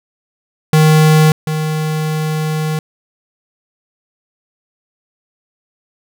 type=tone pair in turn; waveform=square; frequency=155.56 / 155.56 Hz; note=D#3 / D#3; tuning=0 / 0 cents; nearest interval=unison; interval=0 cents; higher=neither; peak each=-7 / -16 dBFS; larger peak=first; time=0.73-1.32 / 1.47-2.79 s; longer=second; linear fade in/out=2 ms; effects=none